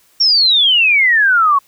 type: exponential sweep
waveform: sine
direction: down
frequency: 5588 to 1085 Hz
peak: -8 dBFS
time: 0.2-1.59 s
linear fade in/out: 10 ms
effects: white hiss -53 dBFS RMS until 1.67 s